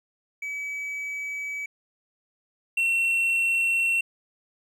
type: tone pair in turn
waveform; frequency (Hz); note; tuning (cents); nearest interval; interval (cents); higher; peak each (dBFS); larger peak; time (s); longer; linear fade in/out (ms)
triangle; 2284 / 2716; D7 / F7; -49 / -49; minor third; 300; second; -28 / -19; second; 0.42-1.66 / 2.77-4.01; neither; 5
effects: none